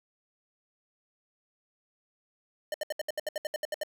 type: tone bursts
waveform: square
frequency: 607 Hz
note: D#5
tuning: 43 cents flat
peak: -30 dBFS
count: 13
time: 2.72-3.834 s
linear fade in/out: 2 ms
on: 22 ms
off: 69 ms
effects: 12-bit